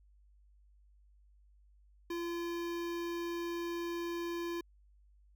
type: tone with notch filter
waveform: square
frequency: 342 Hz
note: F4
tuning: 36 cents flat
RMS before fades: -38 dBFS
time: 2.1-4.61 s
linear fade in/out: 5 ms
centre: 8900 Hz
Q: 1.2
effects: added 50 Hz sine -61 dBFS peak until 5.35 s